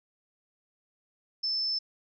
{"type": "tone", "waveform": "sine", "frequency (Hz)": 5274, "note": "E8", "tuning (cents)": 0, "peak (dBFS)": -27, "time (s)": [1.43, 1.79], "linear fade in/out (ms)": 10, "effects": []}